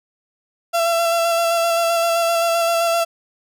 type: tone with vibrato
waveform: 35% pulse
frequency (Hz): 674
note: E5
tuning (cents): +38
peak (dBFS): -14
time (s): 0.73-3.05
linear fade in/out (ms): 20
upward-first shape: square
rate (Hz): 7.7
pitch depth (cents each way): 16
effects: none